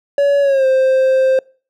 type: tone with pitch glide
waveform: triangle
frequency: 566 to 525.1 Hz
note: C#5 to C5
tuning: +36 to +6 cents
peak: -8 dBFS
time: 0.18-1.39 s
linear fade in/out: 2 ms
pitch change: -130 cents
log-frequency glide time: 0.41-0.66 s
effects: noise-tail reverb RT60 0.4 s tail -26 dB re dry